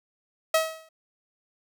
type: tone with exponential decay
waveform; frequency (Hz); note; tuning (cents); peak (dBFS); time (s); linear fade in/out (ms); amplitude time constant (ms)
sawtooth; 641; E5; -49; -13; 0.54-0.89; 5; 76
effects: none